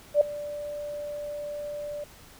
sine tone with ADSR envelope, 587.3 Hz, D5, in tune, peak -13 dBFS, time 0.14-2.04 s, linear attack 70 ms, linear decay 4 ms, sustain -19 dB, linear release 4 ms, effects pink hiss -51 dBFS RMS until 2.39 s

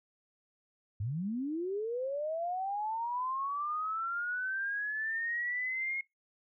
sine linear sweep, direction up, 92.5 to 2161 Hz, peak -32 dBFS, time 1-6.01 s, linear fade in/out 5 ms, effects noise-tail reverb RT60 0.2 s tail -22 dB re dry

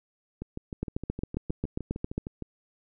two click trains, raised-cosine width 3 ms, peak -22 / -16 dBFS, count 14 / 11, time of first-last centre 0.42-2.423 / 0.83-2.18 s, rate 6.49 / 7.41 Hz, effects none

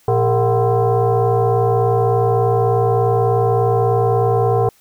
sine tone with frequency modulation, 172.8 Hz, F3, 18 cents flat, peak -12 dBFS, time 0.08-4.69 s, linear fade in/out 2 ms, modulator 289 Hz, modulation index 2.3, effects white hiss -54 dBFS RMS until 4.8 s

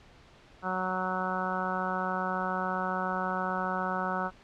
harmonic tone, 185.4 Hz, F#3, 4 cents sharp, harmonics 1 / 2 / 3 / 4 / 5 / 6 / 7 / 8, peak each -36 / -41 / -38 / -36 / -36 / -39 / -35 / -37 dBFS, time 0.62-4.31 s, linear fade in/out 50 ms, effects pink hiss -56 dBFS RMS until 4.43 s + low-pass 4000 Hz 12 dB/octave

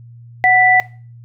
sine tone pair together, 740 / 1975.5 Hz, F#5 / B6, 0 / 0 cents, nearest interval octave + perfect fourth, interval 1700 cents, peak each -11 dBFS, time 0.44-0.8 s, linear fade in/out 0 ms, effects noise-tail reverb RT60 0.4 s tail -20 dB re dry + added 118 Hz sine -36 dBFS peak until 1.24 s

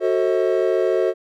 triangle chord, F# diminished seventh, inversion none, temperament just, 370 / 444 / 532.8 / 639.4 Hz, F#4 / A4 / C5 / Eb5, 0 / +16 / +31 / +47 cents, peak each -18 / -20 / -21 / -22 dBFS, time 0-1.14 s, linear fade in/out 50 ms, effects none

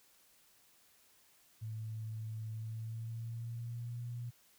sine tone with pitch glide, 110.2 to 120.17 Hz, A2 to B2, +3 to -47 cents, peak -39 dBFS, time 1.61-4.31 s, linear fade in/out 20 ms, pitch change +150 cents, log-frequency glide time 2.51-4.01 s, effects white hiss -67 dBFS RMS until 4.58 s

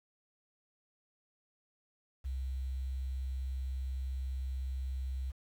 sine tone with quantisation, 65.41 Hz, C2, in tune, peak -34 dBFS, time 2.24-5.32 s, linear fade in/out 20 ms, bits 10, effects none

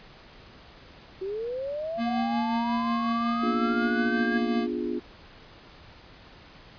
sine linear sweep, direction up, 370 to 1643 Hz, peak -29 dBFS, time 1.21-4.38 s, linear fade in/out 10 ms
square tone with tremolo, 233.1 Hz, A#3, in tune, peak -25 dBFS, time 1.97-4.68 s, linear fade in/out 50 ms, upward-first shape triangle, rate 5.5 Hz, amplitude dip 35%
sine chord, B diminished seventh, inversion none, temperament equal, 246.9 / 293.7 / 349.2 / 415.3 Hz, B3 / D4 / F4 / Ab4, 0 / 0 / 0 / 0 cents, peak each -32 / -34 / -31 / -35 dBFS, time 3.42-5 s, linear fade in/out 20 ms
effects pink hiss -50 dBFS RMS until 6.78 s + resampled to 11025 Hz

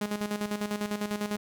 sawtooth tone with tremolo, 207.7 Hz, G#3, in tune, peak -24 dBFS, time 0.01-1.37 s, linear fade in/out 5 ms, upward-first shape square, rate 10 Hz, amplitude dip 65%, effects none

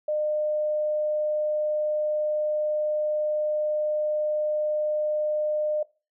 sine tone, 606 Hz, D#5, 46 cents flat, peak -23 dBFS, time 0.08-5.83 s, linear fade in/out 5 ms, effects noise-tail reverb RT60 0.3 s tail -20 dB re dry

